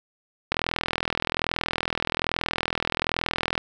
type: click train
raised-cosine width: 0.3 ms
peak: -7 dBFS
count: 127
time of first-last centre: 0.52-3.578 s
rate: 41.2 Hz
effects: none